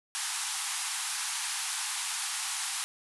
white band-pass noise, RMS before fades -34 dBFS, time 0.15-2.84 s, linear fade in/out 0 ms, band 760 to 11000 Hz, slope 96 dB/octave, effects none

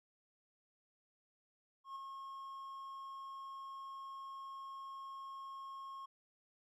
triangle tone with ADSR envelope, 1083 Hz, C#6, 41 cents flat, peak -40 dBFS, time 1.84-6.06 s, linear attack 120 ms, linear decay 4 ms, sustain -4 dB, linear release 9 ms, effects none

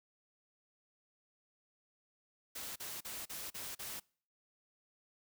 white noise bursts, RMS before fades -44 dBFS, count 6, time 2.55-4 s, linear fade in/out 10 ms, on 210 ms, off 38 ms, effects noise-tail reverb RT60 0.5 s tail -26 dB re dry

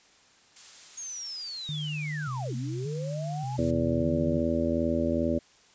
blue noise, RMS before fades -44 dBFS, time 0.56-3.71 s, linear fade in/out 5 ms
sine linear two-way sweep, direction down then up, 6645 to 219.7 to 864 Hz, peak -35 dBFS, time 0.97-3.57 s, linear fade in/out 10 ms, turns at 2.55 s
sine tone with vibrato, 139.1 Hz, C#3, 6 cents sharp, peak -31 dBFS, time 1.69-4.4 s, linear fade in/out 0 ms, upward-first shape square, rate 0.86 Hz, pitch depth 140 cents each way
harmonic tone, 82.41 Hz, E2, in tune, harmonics 1 / 2 / 3 / 4 / 5 / 6 / 7, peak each -34 / -36 / -28 / -31 / -37 / -37 / -30 dBFS, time 3.58-5.39 s, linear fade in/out 10 ms
effects white hiss -59 dBFS RMS until 5.74 s + resampled to 16000 Hz

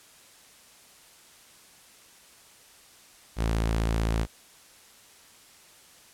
sawtooth tone, 55.6 Hz, A1, 19 cents sharp, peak -20 dBFS, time 3.36-4.27 s, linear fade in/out 50 ms, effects white hiss -54 dBFS RMS until 6.13 s + low-pass 11000 Hz 12 dB/octave

